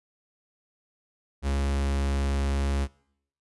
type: tone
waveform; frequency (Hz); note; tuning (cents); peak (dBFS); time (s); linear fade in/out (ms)
45% pulse; 69.3; C#2; 0; -24; 1.42-2.88; 50
effects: noise-tail reverb RT60 0.7 s tail -23 dB re dry + resampled to 24000 Hz